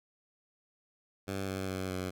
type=tone with pitch steps; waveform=10% pulse; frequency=97 / 95.44 / 93.91 / 92.41 Hz; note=G2 / G2 / F#2 / F#2; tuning=-18 / -46 / +26 / -2 cents; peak=-26 dBFS; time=1.27-2.11 s; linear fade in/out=20 ms; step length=210 ms; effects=none